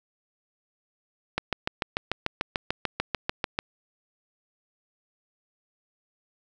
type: click train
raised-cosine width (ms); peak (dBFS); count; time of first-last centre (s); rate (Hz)
0.3; -9; 16; 1.38-3.589; 6.79
effects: none